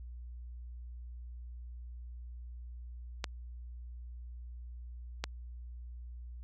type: clicks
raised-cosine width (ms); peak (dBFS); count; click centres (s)
0.2; -16; 2; 3.242 / 5.24
effects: added 60 Hz sine -43 dBFS peak until 6.43 s